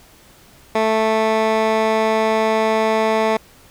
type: tone with band-pass filter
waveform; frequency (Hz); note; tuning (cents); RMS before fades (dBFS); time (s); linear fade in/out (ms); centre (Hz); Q
15% pulse; 220; A3; 0; -17; 0.75-3.37; 5; 950; 0.54
effects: pink hiss -48 dBFS RMS until 3.7 s